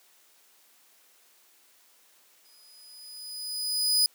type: tone with exponential growth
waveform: sawtooth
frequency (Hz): 4978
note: D#8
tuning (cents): 0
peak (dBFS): -16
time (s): 2.45-4.06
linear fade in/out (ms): 1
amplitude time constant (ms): 350
effects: white hiss -61 dBFS RMS until 4.14 s + high-pass 300 Hz 12 dB/octave